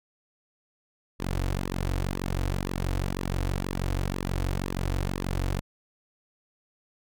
sawtooth tone with flanger, 46.25 Hz, F#1, in tune, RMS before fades -29 dBFS, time 1.19-5.61 s, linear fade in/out 20 ms, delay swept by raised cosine 1.3 to 5.2 ms, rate 2 Hz, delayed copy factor -0.8, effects none

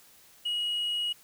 sine tone with tanh clipping, 2900 Hz, F#7, 35 cents flat, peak -28 dBFS, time 0.45-1.13 s, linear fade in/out 10 ms, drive 1 dB, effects white hiss -57 dBFS RMS until 1.23 s

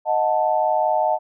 sine chord, D# diminished, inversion none, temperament equal with one note detuned, 622.3 / 727.3 / 880 Hz, D#5 / F#5 / A5, 0 / -30 / 0 cents, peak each -21 dBFS, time 0.05-1.19 s, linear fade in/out 50 ms, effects none

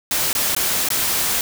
white noise with dropouts, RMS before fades -20 dBFS, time 0.11-1.41 s, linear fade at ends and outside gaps 1 ms, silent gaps 0.33-0.351 / 0.549-0.564 / 0.887-0.903 s, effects none

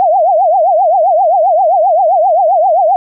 sine tone with vibrato, 700 Hz, F5, 4 cents sharp, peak -6 dBFS, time 0-2.96 s, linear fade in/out 0 ms, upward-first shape triangle, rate 7.6 Hz, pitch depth 270 cents each way, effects none

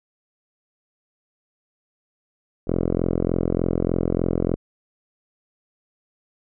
5% pulse tone with low-pass filter, 43.34 Hz, F1, 12 cents flat, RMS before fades -22 dBFS, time 2.67-4.56 s, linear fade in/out 10 ms, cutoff 510 Hz, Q 1, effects none

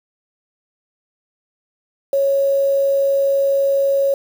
sine tone with quantisation, 552 Hz, C#5, 7 cents flat, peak -13 dBFS, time 2.13-4.14 s, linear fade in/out 2 ms, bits 6, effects none

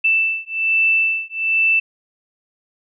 sine beating tone pair, 2653 / 2654.2 Hz, E7 / E7, +10 / +11 cents, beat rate 1.2 Hz, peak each -18 dBFS, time 0.04-1.8 s, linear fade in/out 10 ms, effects none

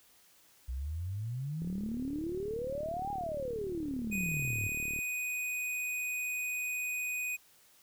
sine exponential two-way sweep, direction up then down, 60.3 to 825 to 96.6 Hz, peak -34 dBFS, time 0.68-4.68 s, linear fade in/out 10 ms, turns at 3.11 s
click train, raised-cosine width 3 ms, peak -32 dBFS, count 126, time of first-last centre 1.62-4.989 s, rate 37.1 Hz
square tone, 2489 Hz, D#7, in tune, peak -34 dBFS, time 4.11-7.37 s, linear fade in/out 20 ms
effects white hiss -63 dBFS RMS until 7.82 s

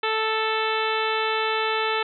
harmonic tone, 440 Hz, A4, in tune, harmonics 1 / 2 / 3 / 4 / 5 / 6 / 7 / 8 / 9, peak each -27 / -28 / -28 / -31 / -33 / -31 / -35 / -34 / -37 dBFS, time 0.03-2.03 s, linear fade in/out 5 ms, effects none

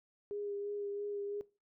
sine tone with vibrato, 407.5 Hz, G#4, 33 cents flat, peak -37 dBFS, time 0.31-1.41 s, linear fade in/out 0 ms, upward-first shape sine, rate 3 Hz, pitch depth 18 cents each way, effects noise-tail reverb RT60 0.3 s tail -19 dB re dry

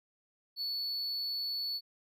triangle tone, 4435 Hz, C#8, in tune, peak -32 dBFS, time 0.56-1.81 s, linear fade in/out 50 ms, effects none

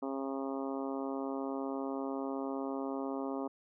harmonic tone, 135.8 Hz, C#3, 35 cents flat, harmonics 2 / 3 / 4 / 5 / 6 / 7 / 8 / 9, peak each -37 / -41 / -43 / -45 / -47 / -48 / -49 / -50 dBFS, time 0.02-3.48 s, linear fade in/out 10 ms, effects none

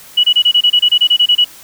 sine tone bursts, 2932 Hz, F#7, 16 cents flat, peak -6 dBFS, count 14, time 0.17-1.446 s, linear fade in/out 10 ms, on 67 ms, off 26 ms, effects white hiss -38 dBFS RMS until 1.63 s

